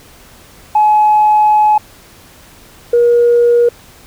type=tone pair in turn; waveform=sine; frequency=849 / 476.5 Hz; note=G#5 / A#4; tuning=+38 / +38 cents; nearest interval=minor seventh; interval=1000 cents; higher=first; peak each=-5 dBFS; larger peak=neither; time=0.75-1.78 / 2.93-3.69 s; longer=first; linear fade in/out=5 ms; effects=tanh soft clip ceiling -2 dBFS + pink hiss -41 dBFS RMS until 4.06 s